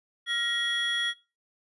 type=tone cluster; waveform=triangle; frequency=1394 / 1895 / 3333 Hz; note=F6 / A#6 / G#7; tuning=-4 / +28 / +5 cents; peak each=-35 / -29 / -27 dBFS; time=0.26-1.14 s; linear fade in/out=50 ms; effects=noise-tail reverb RT60 0.3 s tail -19 dB re dry + resampled to 24000 Hz